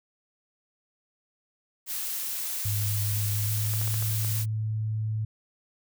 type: noise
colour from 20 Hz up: blue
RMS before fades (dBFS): -32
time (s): 1.86-4.46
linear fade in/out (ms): 50
type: tone with pitch glide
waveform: sine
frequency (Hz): 103.83 to 108.87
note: G#2 to A2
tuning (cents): 0 to -18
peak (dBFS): -26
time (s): 2.65-5.25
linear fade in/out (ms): 5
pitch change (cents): +82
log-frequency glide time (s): 3.16-3.94
type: clicks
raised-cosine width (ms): 0.5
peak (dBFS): -25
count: 6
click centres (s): 3.737 / 3.815 / 3.877 / 3.942 / 4.025 / 4.247
effects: none